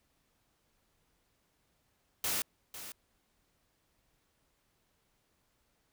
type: noise with echo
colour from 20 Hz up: white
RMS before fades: -33 dBFS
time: 2.24-2.42 s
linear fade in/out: 2 ms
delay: 500 ms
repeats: 1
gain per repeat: -12 dB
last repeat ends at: 2.92 s
effects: pink hiss -75 dBFS RMS until 5.92 s